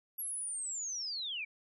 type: linear sweep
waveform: sine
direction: down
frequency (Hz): 11520 to 2256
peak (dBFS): -36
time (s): 0.18-1.45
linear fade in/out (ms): 10
effects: none